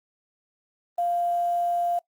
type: tone with quantisation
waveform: sine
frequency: 697 Hz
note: F5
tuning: 4 cents flat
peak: -22 dBFS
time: 0.98-1.99 s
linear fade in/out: 5 ms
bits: 8
effects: noise-tail reverb RT60 0.1 s tail -21 dB re dry + Opus 32 kbps